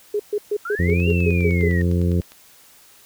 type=tone bursts; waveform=sine; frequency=415.3 Hz; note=G#4; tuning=in tune; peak=-18 dBFS; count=9; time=0.14-1.684 s; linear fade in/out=5 ms; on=56 ms; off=130 ms
type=linear two-way sweep; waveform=sine; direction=up then down; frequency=1318.5 to 2793 to 1829 Hz; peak=-26 dBFS; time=0.65-1.82 s; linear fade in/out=5 ms; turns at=1.08 s
type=harmonic tone; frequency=87.31 Hz; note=F2; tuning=in tune; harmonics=1 / 2 / 3 / 4 / 5 / 6; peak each=-18 / -21 / -30 / -28 / -30 / -35 dBFS; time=0.79-2.21 s; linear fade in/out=5 ms
type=click train; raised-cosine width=0.2 ms; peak=-25 dBFS; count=15; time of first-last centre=0.9-2.32 s; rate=9.86 Hz
effects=white hiss -50 dBFS RMS until 3.05 s